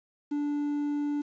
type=tone with quantisation; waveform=triangle; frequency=291.6 Hz; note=D4; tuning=12 cents flat; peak=-25 dBFS; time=0.31-1.22 s; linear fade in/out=10 ms; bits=9; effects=resampled to 16000 Hz